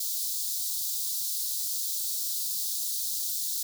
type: high-pass noise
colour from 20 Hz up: white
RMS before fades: -31 dBFS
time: 0-3.63 s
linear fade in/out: 5 ms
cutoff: 3800 Hz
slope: 48 dB/octave
effects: none